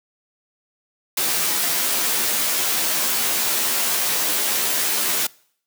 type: noise with comb filter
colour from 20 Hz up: white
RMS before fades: -21 dBFS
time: 1.17-5.27 s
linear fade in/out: 5 ms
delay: 13 ms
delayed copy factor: +0.8
effects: noise-tail reverb RT60 0.6 s tail -24 dB re dry + high-pass 200 Hz 12 dB/octave